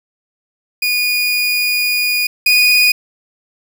30% pulse tone pair in turn, 2453 / 2471 Hz, D#7 / D#7, -25 / -13 cents, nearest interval unison, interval 12 cents, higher second, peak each -11 / -6 dBFS, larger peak second, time 0.82-2.27 / 2.46-2.92 s, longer first, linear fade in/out 5 ms, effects none

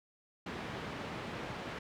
pink band-pass noise, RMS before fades -42 dBFS, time 0.46-1.79 s, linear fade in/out 5 ms, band 110 to 2700 Hz, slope 12 dB/octave, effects none

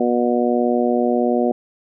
harmonic tone, 121.1 Hz, B2, 34 cents flat, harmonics 2 / 3 / 4 / 5 / 6, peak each -19 / -21 / -22 / -23 / -24 dBFS, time 0-1.52 s, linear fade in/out 5 ms, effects none

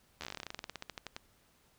slowing click train, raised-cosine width 0.2 ms, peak -23 dBFS, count 24, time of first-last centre 0.21-1.165 s, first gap 12 ms, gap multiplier 1.1, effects pink hiss -68 dBFS RMS until 1.78 s

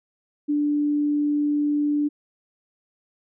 sine tone, 293.7 Hz, D4, in tune, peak -19 dBFS, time 0.48-2.09 s, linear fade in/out 20 ms, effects none

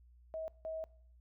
sine tone bursts at uneven times, 640 Hz, D#5, 49 cents sharp, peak -38 dBFS, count 2, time 0.34-0.48 / 0.65-0.84 s, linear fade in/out 0 ms, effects noise-tail reverb RT60 0.6 s tail -21 dB re dry + added 60 Hz sine -59 dBFS peak until 1.2 s

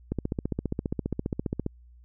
click train, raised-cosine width 3 ms, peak -15 dBFS, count 24, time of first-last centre 0.12-1.664 s, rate 14.9 Hz, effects added 60 Hz sine -50 dBFS peak until 2.04 s

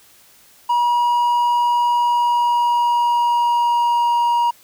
triangle tone with pitch glide, 960 to 950.1 Hz, B5 to A#5, -49 to +33 cents, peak -12 dBFS, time 0.69-4.51 s, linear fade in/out 10 ms, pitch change -18 cents, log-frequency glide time 1.9-4.07 s, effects white hiss -50 dBFS RMS until 4.63 s

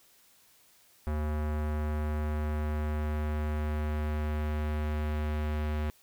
square tone with low-pass filter sweep, 75.8 Hz, D#2, 45 cents flat, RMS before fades -31 dBFS, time 1.07-5.9 s, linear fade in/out 0 ms, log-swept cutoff 1500 to 2700 Hz, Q 0.96, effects white hiss -62 dBFS RMS until 6.02 s

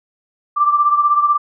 sine beating tone pair, 1174.7 / 1190.7 Hz, D6 / D6, 0 / +23 cents, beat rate 16 Hz, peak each -12 / -18 dBFS, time 0.56-1.38 s, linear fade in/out 20 ms, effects none

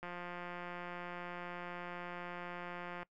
click train, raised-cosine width 0.5 ms, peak -30 dBFS, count 529, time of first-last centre 0.03-3.03 s, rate 176 Hz, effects noise-tail reverb RT60 0.1 s tail -22 dB re dry

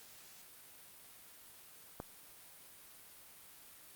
click, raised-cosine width 1 ms, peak -27 dBFS, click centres 2.001 s, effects white hiss -57 dBFS RMS until 3.95 s + Opus 48 kbps

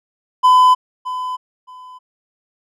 triangle tone with echo, 1009 Hz, B5, 37 cents sharp, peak -5 dBFS, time 0.43-0.75 s, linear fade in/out 20 ms, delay 620 ms, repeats 2, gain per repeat -14 dB, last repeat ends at 1.99 s, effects none

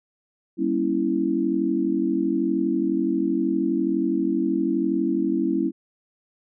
sine chord, G diminished seventh, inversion none, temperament equal with one note detuned, 196 / 238.1 / 277.2 / 329.6 Hz, G3 / Bb3 / Db4 / Fb4, 0 / +37 / 0 / 0 cents, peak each -28 / -28 / -25 / -23 dBFS, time 0.57-5.72 s, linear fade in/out 50 ms, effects none

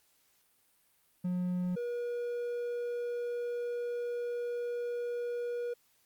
triangle tone pair in turn, 180 / 480.5 Hz, F#3 / B4, -47 / -48 cents, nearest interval octave + perfect fourth, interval 1699 cents, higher second, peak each -28 / -31 dBFS, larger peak first, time 1.24-1.76 / 1.76-5.74 s, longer second, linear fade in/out 10 ms, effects white hiss -70 dBFS RMS until 6.05 s + Opus 48 kbps

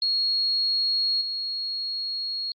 sine tone with level steps, 4303 Hz, C8, 48 cents sharp, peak -21 / -27 dBFS, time 0.02-2.52 s, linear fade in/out 2 ms, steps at 1.21 s, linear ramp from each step 5 ms, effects Opus 48 kbps

